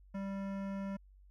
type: tone with hard clipping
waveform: sine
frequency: 196 Hz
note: G3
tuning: in tune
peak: -39 dBFS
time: 0.14-0.97 s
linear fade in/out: 10 ms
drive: 16 dB
effects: added 48 Hz sine -57 dBFS peak until 1.3 s